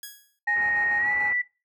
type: tone with exponential decay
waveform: 5% pulse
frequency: 1661.2 Hz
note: G#6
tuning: in tune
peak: -23 dBFS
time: 0.03-0.39 s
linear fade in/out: 2 ms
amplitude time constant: 77 ms
type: tone with tremolo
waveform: triangle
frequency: 830.6 Hz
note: G#5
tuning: in tune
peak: -29 dBFS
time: 0.47-1.31 s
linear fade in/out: 5 ms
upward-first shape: square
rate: 6.8 Hz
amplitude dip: 45%
type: tone with pitch glide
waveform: sine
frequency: 1864.7 to 1966.5 Hz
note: A#6 to B6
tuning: 0 to -8 cents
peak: -22 dBFS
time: 0.47-1.42 s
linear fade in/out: 10 ms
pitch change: +92 cents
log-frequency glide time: 0.98-1.11 s
type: low-pass noise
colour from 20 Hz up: white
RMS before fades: -42 dBFS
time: 0.56-1.33 s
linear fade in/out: 2 ms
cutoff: 2500 Hz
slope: 96 dB/octave
effects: noise-tail reverb RT60 0.3 s tail -18 dB re dry